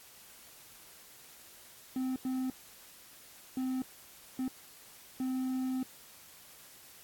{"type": "tone bursts at uneven times", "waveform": "triangle", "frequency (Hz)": 258.7, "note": "C4", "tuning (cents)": -19, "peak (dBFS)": -29, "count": 5, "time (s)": [[1.96, 2.16], [2.25, 2.5], [3.57, 3.82], [4.39, 4.48], [5.2, 5.83]], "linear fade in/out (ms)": 2, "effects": ["white hiss -55 dBFS RMS until 7.03 s", "AAC 64 kbps"]}